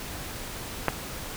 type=clicks; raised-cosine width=0.5 ms; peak=-6 / -20 dBFS; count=2; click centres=0.883 / 0.889 s; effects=pink hiss -37 dBFS RMS until 1.36 s